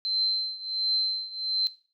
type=tone with tremolo; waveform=sine; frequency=4099 Hz; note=C8; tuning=36 cents flat; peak=-22 dBFS; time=0.05-1.67 s; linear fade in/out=0 ms; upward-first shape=triangle; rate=1.4 Hz; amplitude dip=90%; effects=noise-tail reverb RT60 0.4 s tail -18 dB re dry